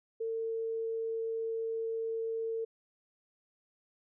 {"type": "tone", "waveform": "sine", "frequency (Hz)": 451.5, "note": "A4", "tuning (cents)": 45, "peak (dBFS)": -32, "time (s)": [0.2, 2.65], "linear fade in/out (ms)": 10, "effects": []}